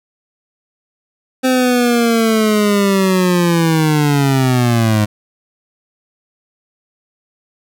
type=linear sweep; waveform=25% pulse; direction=down; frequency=260.1 to 103.83 Hz; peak=-7 dBFS; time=1.43-5.06 s; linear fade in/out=20 ms; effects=none